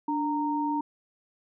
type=tone pair together; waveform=sine; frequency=293.7 / 925.5 Hz; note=D4 / A#5; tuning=0 / -13 cents; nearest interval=octave + minor sixth; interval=1987 cents; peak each=-28 dBFS; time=0.08-0.81 s; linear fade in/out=5 ms; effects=none